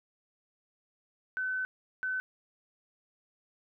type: tone bursts at uneven times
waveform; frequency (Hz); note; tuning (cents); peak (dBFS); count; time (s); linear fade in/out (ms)
sine; 1516; F#6; +42; -30; 2; 1.37-1.65 / 2.03-2.2; 0
effects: none